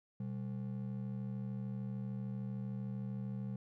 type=ring-modulated tone; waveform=triangle; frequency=160 Hz; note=D#3; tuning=49 cents sharp; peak=-33 dBFS; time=0.2-3.56 s; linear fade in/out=2 ms; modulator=36.6 Hz; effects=none